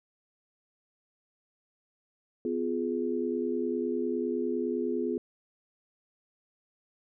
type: chord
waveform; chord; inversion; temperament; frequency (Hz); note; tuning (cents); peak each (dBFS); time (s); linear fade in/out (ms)
sine; F diminished; second; just; 251.4 / 349.2 / 419.1; Cb4 / F4 / Ab4; +31 / 0 / +16; -32; 2.45-5.18; 2
effects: none